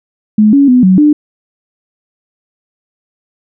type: tone with pitch steps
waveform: sine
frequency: 213 / 280.3 / 250.2 / 186.8 / 297.9 Hz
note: G#3 / C#4 / B3 / F#3 / D4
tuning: +44 / +19 / +23 / +17 / +25 cents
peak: -3 dBFS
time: 0.38-1.13 s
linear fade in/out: 5 ms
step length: 150 ms
effects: none